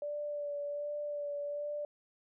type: tone with vibrato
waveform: sine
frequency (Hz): 583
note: D5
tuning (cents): -13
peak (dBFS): -35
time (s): 0.02-1.85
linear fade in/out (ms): 2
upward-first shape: sine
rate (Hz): 1.3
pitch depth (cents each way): 19
effects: none